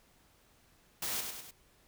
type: noise with echo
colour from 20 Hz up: white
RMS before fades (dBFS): -36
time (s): 1.02-1.21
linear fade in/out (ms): 5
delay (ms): 100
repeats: 3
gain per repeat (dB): -5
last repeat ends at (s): 1.51
effects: pink hiss -66 dBFS RMS until 1.87 s